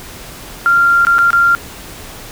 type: tone with dropouts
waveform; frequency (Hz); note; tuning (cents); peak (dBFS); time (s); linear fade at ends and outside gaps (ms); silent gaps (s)
sine; 1388; F6; -11; -7; 0.66-1.55; 0; 1.05-1.069 / 1.183-1.189 / 1.305-1.331
effects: pink hiss -32 dBFS RMS until 2.31 s